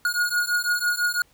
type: beating tone pair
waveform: square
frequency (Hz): 1439 / 1445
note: F#6 / F#6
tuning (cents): -49 / -41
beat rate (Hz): 6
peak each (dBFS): -25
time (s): 0.05-1.22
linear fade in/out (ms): 2
effects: pink hiss -60 dBFS RMS until 1.33 s